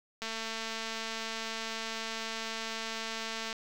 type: click train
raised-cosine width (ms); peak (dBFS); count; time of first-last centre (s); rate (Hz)
0.2; -20; 742; 0.22-3.528; 224
effects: 8-bit